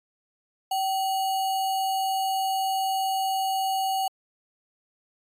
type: tone with sample-and-hold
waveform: sine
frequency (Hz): 768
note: G5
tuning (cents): -36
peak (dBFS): -23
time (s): 0.71-4.08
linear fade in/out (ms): 5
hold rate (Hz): 3675
effects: AAC 64 kbps